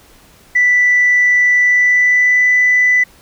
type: tone with pitch glide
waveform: sine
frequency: 1975.5 to 1991.5 Hz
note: B6 to B6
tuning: 0 to +14 cents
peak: -7 dBFS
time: 0.55-3.04 s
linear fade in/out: 10 ms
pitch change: +14 cents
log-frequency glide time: 1.6-2.45 s
effects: tanh soft clip ceiling -4 dBFS + pink hiss -46 dBFS RMS until 3.21 s